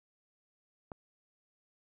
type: click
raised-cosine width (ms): 1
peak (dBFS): -28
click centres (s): 0.918
effects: none